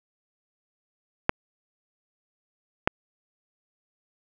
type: clicks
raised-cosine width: 0.5 ms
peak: -3 dBFS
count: 2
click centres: 1.294 / 2.875 s
effects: none